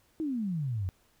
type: exponential sweep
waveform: sine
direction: down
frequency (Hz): 329.6 to 87.31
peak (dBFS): -29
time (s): 0.2-0.89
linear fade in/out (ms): 0
effects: pink hiss -67 dBFS RMS until 1.2 s